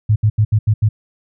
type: tone bursts at uneven times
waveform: sine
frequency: 107.2 Hz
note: A2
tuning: 45 cents flat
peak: -9 dBFS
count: 6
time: 0.09-0.16 / 0.23-0.3 / 0.38-0.45 / 0.52-0.59 / 0.67-0.74 / 0.82-0.89 s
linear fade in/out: 10 ms
effects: none